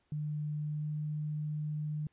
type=tone with pitch glide; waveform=sine; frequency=150.2 to 151.24 Hz; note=D3 to D#3; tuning=+39 to -49 cents; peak=-33 dBFS; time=0.12-2.07 s; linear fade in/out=2 ms; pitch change=+12 cents; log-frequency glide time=0.74-0.85 s; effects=pink hiss -75 dBFS RMS until 2.12 s + resampled to 8000 Hz